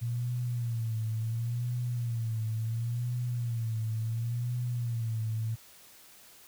sine tone with vibrato, 116.54 Hz, A#2, in tune, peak -29 dBFS, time 0.01-5.56 s, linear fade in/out 20 ms, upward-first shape sine, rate 0.71 Hz, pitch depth 90 cents each way, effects white hiss -55 dBFS RMS until 6.47 s

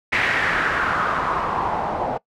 white noise with low-pass filter sweep, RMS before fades -22 dBFS, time 0.12-2.18 s, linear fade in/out 10 ms, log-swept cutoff 2100 to 720 Hz, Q 3.3, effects noise-tail reverb RT60 0.1 s tail -22 dB re dry

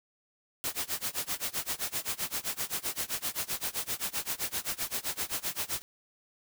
white noise with tremolo, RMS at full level -31 dBFS, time 0.64-5.82 s, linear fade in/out 0 ms, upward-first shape sine, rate 7.7 Hz, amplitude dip 95%, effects none

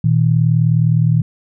sine tone pair together, 118.6 / 158.31 Hz, A#2 / D#3, +30 / +30 cents, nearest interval perfect fourth, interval 500 cents, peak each -13 dBFS, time 0.04-1.22 s, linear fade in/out 5 ms, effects none

